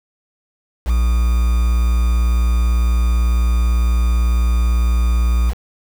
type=tone with quantisation; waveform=triangle; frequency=59 Hz; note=A#1; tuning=22 cents sharp; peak=-10 dBFS; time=0.85-5.54 s; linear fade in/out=50 ms; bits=5; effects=none